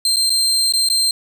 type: tone with dropouts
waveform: 30% pulse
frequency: 4157 Hz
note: C8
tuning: 12 cents flat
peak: -11 dBFS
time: 0.05-1.11 s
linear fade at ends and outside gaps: 2 ms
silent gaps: 0.161-0.167 / 0.296-0.302 / 0.724-0.736 / 0.888-0.899 s
effects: none